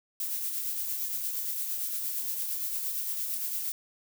violet noise with tremolo, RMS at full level -31 dBFS, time 0.2-3.72 s, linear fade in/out 2 ms, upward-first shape triangle, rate 8.7 Hz, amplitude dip 40%, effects none

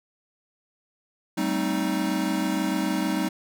square chord, A half-diminished seventh, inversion third, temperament equal with one note detuned, 193.41 / 220 / 261.6 / 311.1 Hz, G3 / A3 / C4 / Eb4, -23 / 0 / 0 / 0 cents, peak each -29 / -33 / -31 / -28 dBFS, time 1.37-3.29 s, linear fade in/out 10 ms, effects none

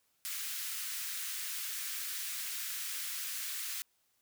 white high-pass noise, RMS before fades -39 dBFS, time 0.25-3.82 s, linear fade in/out 0 ms, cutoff 1400 Hz, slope 24 dB/octave, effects white hiss -75 dBFS RMS until 4.21 s

